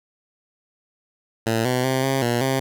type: tone with pitch steps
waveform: 10% pulse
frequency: 113.3 / 126.2 / 131.2 / 134.5 / 119.5 / 133.2 Hz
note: A#2 / B2 / C3 / C3 / A#2 / C3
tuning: -49 / +38 / +5 / +48 / +43 / +31 cents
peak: -11 dBFS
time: 1.46-2.6 s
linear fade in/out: 10 ms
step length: 190 ms
effects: none